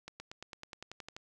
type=accelerating click train; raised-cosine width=0.2 ms; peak=-27 dBFS; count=12; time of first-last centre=0.08-1.165 s; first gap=120 ms; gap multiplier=0.96; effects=none